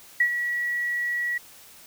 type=tone with ADSR envelope; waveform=sine; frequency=1930 Hz; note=B6; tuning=40 cents flat; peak=-15 dBFS; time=0.2-1.38 s; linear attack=6 ms; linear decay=77 ms; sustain=-9 dB; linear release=6 ms; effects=white hiss -49 dBFS RMS until 1.86 s